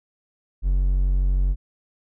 triangle tone, 46.25 Hz, F#1, in tune, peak -15 dBFS, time 0.62-1.56 s, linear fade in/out 50 ms, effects none

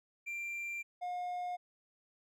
triangle tone pair in turn, 2368 / 716.3 Hz, D7 / F5, +14 / +44 cents, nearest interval octave + major sixth, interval 2070 cents, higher first, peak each -36 / -34 dBFS, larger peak second, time 0.26-0.83 / 1.01-1.57 s, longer first, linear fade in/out 20 ms, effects none

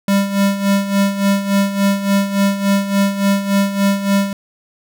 square tone with tremolo, 198.3 Hz, G3, 20 cents sharp, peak -11 dBFS, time 0.08-4.33 s, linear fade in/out 2 ms, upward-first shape sine, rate 3.5 Hz, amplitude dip 70%, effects none

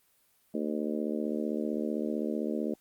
harmonic tone, 75.6 Hz, D#2, 49 cents flat, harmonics 3 / 4 / 5 / 6 / 7 / 8, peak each -33 / -35 / -37 / -39 / -40 / -41 dBFS, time 0.54-2.74 s, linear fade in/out 5 ms, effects white hiss -68 dBFS RMS until 2.8 s + Opus 32 kbps

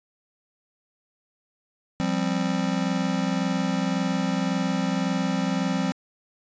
square chord, F suspended second, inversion none, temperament just, 174.61 / 196.44 / 261.9 Hz, F3 / G3 / C4, 0 / +4 / +2 cents, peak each -28 dBFS, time 2-5.92 s, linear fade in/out 0 ms, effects resampled to 16000 Hz

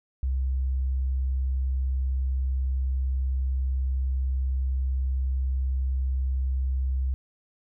sine tone, 65.41 Hz, C2, in tune, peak -23 dBFS, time 0.23-7.14 s, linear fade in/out 0 ms, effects none

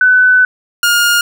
sine / sawtooth tone pair in turn, 1503 / 1418.6 Hz, F#6 / F6, +27 / +27 cents, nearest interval minor second, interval 100 cents, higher first, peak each -5 dBFS, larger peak neither, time 0.01-0.45 / 0.83-1.21 s, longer first, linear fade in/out 2 ms, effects none

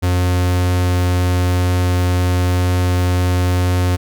45% pulse tone, 89.9 Hz, F#2, 49 cents flat, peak -13 dBFS, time 0.02-3.97 s, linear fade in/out 20 ms, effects none

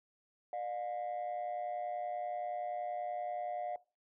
sine tone pair together, 603 / 713.5 Hz, D5 / F5, +46 / +37 cents, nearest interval minor third, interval 291 cents, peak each -39 / -36 dBFS, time 0.53-3.76 s, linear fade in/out 2 ms, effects noise-tail reverb RT60 0.3 s tail -21 dB re dry + tanh soft clip ceiling -33 dBFS

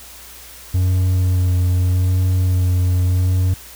triangle tone with vibrato, 91.1 Hz, F#2, 26 cents flat, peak -11 dBFS, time 0.74-3.54 s, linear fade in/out 5 ms, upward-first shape sine, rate 0.82 Hz, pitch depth 20 cents each way, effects added 60 Hz sine -45 dBFS peak until 3.75 s + white hiss -39 dBFS RMS until 3.75 s

